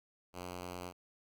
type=tone; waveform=5% pulse; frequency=89.5 Hz; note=F2; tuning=43 cents sharp; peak=-31 dBFS; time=0.33-0.93 s; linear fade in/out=50 ms; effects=none